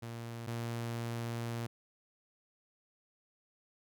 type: tone pair in turn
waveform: sawtooth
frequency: 116.54 / 116.99 Hz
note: A#2 / A#2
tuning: 0 / +7 cents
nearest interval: unison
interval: 7 cents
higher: second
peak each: -37 / -32 dBFS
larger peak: second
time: 0.02-0.47 / 0.47-1.67 s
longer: second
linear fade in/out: 10 ms
effects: none